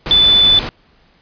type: tone in noise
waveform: sine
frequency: 3496 Hz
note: A7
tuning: 12 cents flat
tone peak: -7 dBFS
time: 0.11-0.59 s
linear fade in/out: 0 ms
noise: pink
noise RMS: -23 dBFS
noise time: 0.06-0.69 s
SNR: +13 dB
effects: pink hiss -53 dBFS RMS until 1.21 s + resampled to 11025 Hz